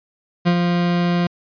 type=tone with ADSR envelope; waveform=40% pulse; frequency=174.61 Hz; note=F3; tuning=in tune; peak=-11 dBFS; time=0.45-1.27 s; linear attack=24 ms; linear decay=70 ms; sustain=-4 dB; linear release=4 ms; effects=resampled to 11025 Hz